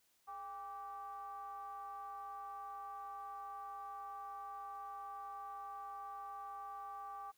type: ring-modulated tone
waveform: triangle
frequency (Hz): 184.8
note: F#3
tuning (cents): -2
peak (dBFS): -40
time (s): 0.27-7.32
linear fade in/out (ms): 20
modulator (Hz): 982
effects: white hiss -75 dBFS RMS until 7.37 s